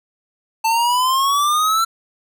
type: exponential sweep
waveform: square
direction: up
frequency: 886 to 1353 Hz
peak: -15 dBFS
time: 0.64-1.85 s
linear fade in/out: 10 ms
effects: none